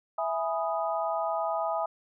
sine chord, E major seventh, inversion none, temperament equal, 659.3 / 830.6 / 987.8 / 1244.5 Hz, E5 / G#5 / B5 / D#6, 0 / 0 / 0 / 0 cents, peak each -30 / -32 / -36 / -34 dBFS, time 0.18-1.86 s, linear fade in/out 5 ms, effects none

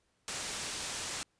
white low-pass noise, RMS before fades -39 dBFS, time 0.28-1.23 s, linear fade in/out 0 ms, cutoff 9100 Hz, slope 24 dB/octave, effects pink hiss -75 dBFS RMS until 1.39 s + resampled to 22050 Hz

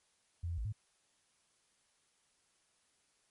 sine tone with pitch steps, 85.3 / 84.8 / 55.8 / 106 Hz, F2 / E2 / A1 / G#2, -40 / +50 / +25 / +36 cents, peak -35 dBFS, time 0.43-0.726 s, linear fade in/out 10 ms, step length 74 ms, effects white hiss -74 dBFS RMS until 3.3 s + MP3 48 kbps

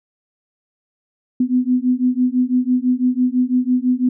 sine beating tone pair, 248.3 / 254.3 Hz, B3 / C4, +9 / -49 cents, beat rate 6 Hz, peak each -17 dBFS, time 1.4-4.09 s, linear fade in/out 5 ms, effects none

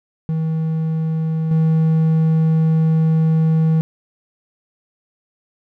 triangle tone with level steps, 160 Hz, D#3, 49 cents sharp, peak -15 / -10 dBFS, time 0.29-3.81 s, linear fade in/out 0 ms, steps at 1.51 s, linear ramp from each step 2 ms, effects none

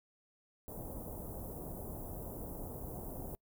pink band-stop noise, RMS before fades -44 dBFS, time 0.68-3.35 s, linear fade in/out 0 ms, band 780 to 12000 Hz, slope 24 dB/octave, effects noise-tail reverb RT60 0.1 s tail -26 dB re dry

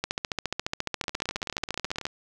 two click trains, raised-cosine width 0.2 ms, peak -10 / -18 dBFS, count 30 / 20, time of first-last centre 0.04-2.054 / 1.04-2.067 s, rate 14.4 / 18.5 Hz, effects none

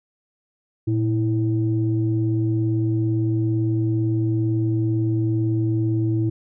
sine tone pair together, 114.7 / 326.3 Hz, A#2 / E4, -28 / -18 cents, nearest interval octave + tritone, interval 1810 cents, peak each -19 / -22 dBFS, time 0.87-6.3 s, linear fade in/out 10 ms, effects tanh soft clip ceiling -10 dBFS

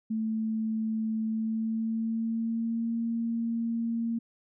sine tone with pitch glide, 220.5 to 230.5 Hz, A3 to A#3, +4 to -19 cents, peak -27 dBFS, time 0.1-4.19 s, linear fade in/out 10 ms, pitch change +77 cents, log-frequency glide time 1.26-2.96 s, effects none

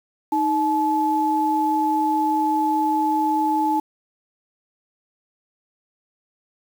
sine tone pair together, 311.1 / 861.8 Hz, D#4 / A5, 0 / -36 cents, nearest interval octave + tritone, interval 1764 cents, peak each -22 / -19 dBFS, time 0.32-3.8 s, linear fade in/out 5 ms, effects 7-bit

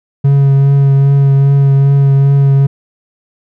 triangle tone with vibrato, 138.59 Hz, C#3, in tune, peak -3 dBFS, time 0.24-2.67 s, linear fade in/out 10 ms, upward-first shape triangle, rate 2.5 Hz, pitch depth 19 cents each way, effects none

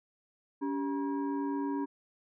sine tone with frequency modulation, 282.7 Hz, C#4, 34 cents sharp, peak -30 dBFS, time 0.61-1.86 s, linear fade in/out 20 ms, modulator 674 Hz, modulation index 0.75, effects none

